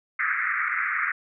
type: band-pass noise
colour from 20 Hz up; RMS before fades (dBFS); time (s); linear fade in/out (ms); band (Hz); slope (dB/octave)
white; -26; 0.19-1.12; 5; 1200 to 2200; 96
effects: none